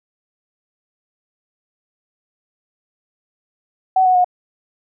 sine tone with pitch steps, 753 / 737.9 / 723.2 Hz, F#5 / F#5 / F#5, +30 / -5 / -40 cents, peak -10 dBFS, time 3.96-4.245 s, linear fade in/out 5 ms, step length 95 ms, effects none

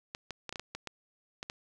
clicks, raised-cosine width 0.2 ms, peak -21 dBFS, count 10, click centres 0.149 / 0.307 / 0.493 / 0.526 / 0.558 / 0.596 / 0.75 / 0.873 / 1.429 / 1.499 s, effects none

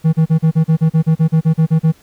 triangle tone bursts, 160 Hz, D#3, 49 cents sharp, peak -6 dBFS, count 15, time 0.04-1.923 s, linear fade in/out 20 ms, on 91 ms, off 37 ms, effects pink hiss -50 dBFS RMS until 2.02 s

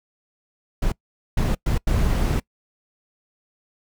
brown noise bursts at uneven times, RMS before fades -20 dBFS, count 4, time 0.82-0.92 / 1.37-1.55 / 1.66-1.78 / 1.87-2.4 s, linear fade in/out 5 ms, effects noise-tail reverb RT60 0.1 s tail -24 dB re dry

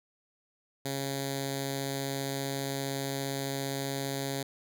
5% pulse tone with notch filter, 137.3 Hz, C#3, 16 cents flat, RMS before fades -34 dBFS, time 0.85-4.43 s, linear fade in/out 5 ms, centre 1200 Hz, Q 0.58, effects none

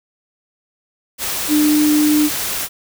sine tone in noise, 300 Hz, D4, 37 cents sharp, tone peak -11 dBFS, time 1.48-2.3 s, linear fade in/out 50 ms, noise white, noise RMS -22 dBFS, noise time 1.18-2.69 s, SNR +8 dB, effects none

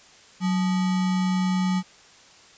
sine tone with sample-and-hold, 185 Hz, F#3, in tune, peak -20 dBFS, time 0.4-1.83 s, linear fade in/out 50 ms, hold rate 1050 Hz, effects white hiss -51 dBFS RMS until 2.57 s + resampled to 16000 Hz

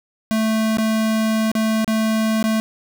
square tone with dropouts, 220 Hz, A3, in tune, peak -17 dBFS, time 0.31-2.6 s, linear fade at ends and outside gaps 0 ms, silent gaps 0.771-0.784 / 1.516-1.552 / 1.845-1.878 / 2.427-2.44 s, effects none

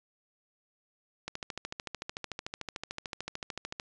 click train, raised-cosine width 0.2 ms, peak -19 dBFS, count 35, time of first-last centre 1.28-3.799 s, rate 13.5 Hz, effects resampled to 22050 Hz

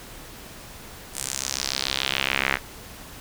sawtooth tone with band-pass filter sweep, 67 Hz, C2, 42 cents sharp, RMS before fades -27 dBFS, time 1.13-2.59 s, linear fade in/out 50 ms, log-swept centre 9300 to 1900 Hz, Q 2.3, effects pink hiss -42 dBFS RMS until 3.2 s

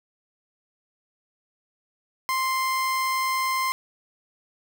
30% pulse tone, 1047 Hz, C6, 1 cent sharp, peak -20 dBFS, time 2.29-3.72 s, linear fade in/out 0 ms, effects none

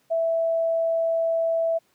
sine tone, 659.3 Hz, E5, in tune, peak -20 dBFS, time 0.1-1.79 s, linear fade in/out 20 ms, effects pink hiss -65 dBFS RMS until 1.94 s + high-pass 150 Hz 12 dB/octave

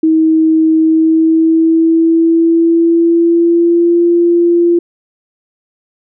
sine tone with pitch glide, 318.8 to 343.7 Hz, D#4 to F4, +42 to -28 cents, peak -6 dBFS, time 0.03-4.79 s, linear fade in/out 5 ms, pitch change +130 cents, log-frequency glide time 0.78-4.03 s, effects none

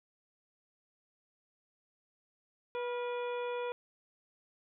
harmonic tone with a mistuned harmonic, 487.2 Hz, B4, 24 cents flat, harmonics 1 / 2 / 3 / 4 / 5 / 6 / 7, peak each -35 / -41 / -48 / -55 / -48 / -62 / -53 dBFS, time 2.75-3.72 s, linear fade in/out 0 ms, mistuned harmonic 3, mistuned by -56 cents, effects none

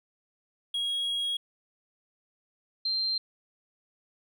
triangle / sine tone pair in turn, 3299 / 4156 Hz, G#7 / C8, -12 / -12 cents, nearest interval major third, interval 400 cents, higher second, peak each -26 dBFS, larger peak neither, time 0.74-1.37 / 2.85-3.18 s, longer first, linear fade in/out 5 ms, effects none

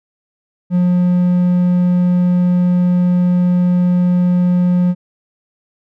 triangle tone, 178.5 Hz, F3, 38 cents sharp, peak -8 dBFS, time 0.7-4.95 s, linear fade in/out 50 ms, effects none

